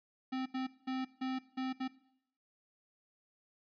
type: tone bursts at uneven times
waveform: square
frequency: 260.4 Hz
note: C4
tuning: 8 cents flat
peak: -35 dBFS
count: 6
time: 0.32-0.46 / 0.54-0.67 / 0.87-1.05 / 1.21-1.39 / 1.57-1.73 / 1.8-1.88 s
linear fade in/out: 10 ms
effects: noise-tail reverb RT60 0.7 s tail -18 dB re dry + resampled to 11025 Hz

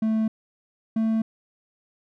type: tone pair in turn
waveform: triangle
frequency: 220 / 222.4 Hz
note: A3 / A3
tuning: 0 / +19 cents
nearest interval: unison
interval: 19 cents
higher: second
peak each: -18 / -18 dBFS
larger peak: neither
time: 0.02-0.28 / 0.96-1.22 s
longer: neither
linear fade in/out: 5 ms
effects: none

